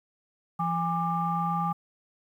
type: tone cluster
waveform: sine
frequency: 170 / 818 / 1186 Hz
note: F3 / G#5 / D6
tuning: -46 / -26 / +17 cents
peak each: -29 dBFS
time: 0.59-1.73 s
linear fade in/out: 10 ms
effects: tanh soft clip ceiling -16 dBFS + 10-bit